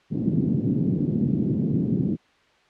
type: band-pass noise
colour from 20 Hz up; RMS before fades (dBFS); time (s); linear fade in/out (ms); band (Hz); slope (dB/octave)
pink; -23; 0.1-2.17; 50; 140 to 280; 24
effects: white hiss -59 dBFS RMS until 2.69 s + low-pass 3000 Hz 12 dB/octave